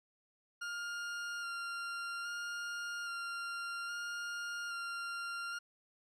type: tone with vibrato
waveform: 40% pulse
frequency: 1400 Hz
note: F6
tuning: 4 cents sharp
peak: -38 dBFS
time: 0.61-5.59 s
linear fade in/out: 10 ms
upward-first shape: square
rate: 0.61 Hz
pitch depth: 13 cents each way
effects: low-pass 8000 Hz 12 dB/octave